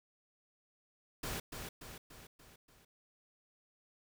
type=noise with echo; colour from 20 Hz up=pink; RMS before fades=-40 dBFS; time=1.23-1.4 s; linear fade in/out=5 ms; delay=290 ms; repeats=5; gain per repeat=-5 dB; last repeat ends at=2.85 s; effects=none